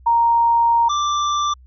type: tone pair in turn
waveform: sine / square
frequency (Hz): 932.3 / 1176.7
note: A#5 / D6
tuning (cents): 0 / +3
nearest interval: major third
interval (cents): 403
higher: second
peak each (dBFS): -12 / -18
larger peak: first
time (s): 0.06-0.89 / 0.89-1.54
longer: first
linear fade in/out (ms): 10
effects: added 63 Hz sine -43 dBFS peak until 1.66 s + resampled to 16000 Hz